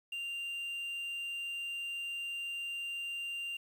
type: tone with quantisation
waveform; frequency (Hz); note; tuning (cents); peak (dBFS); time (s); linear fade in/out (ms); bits
triangle; 2786; F7; -5; -35; 0.12-3.57; 5; 10
effects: none